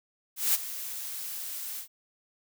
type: noise with ADSR envelope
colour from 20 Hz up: blue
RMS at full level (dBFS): -23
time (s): 0.36-1.88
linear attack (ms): 180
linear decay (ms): 27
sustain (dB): -14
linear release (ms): 98
effects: none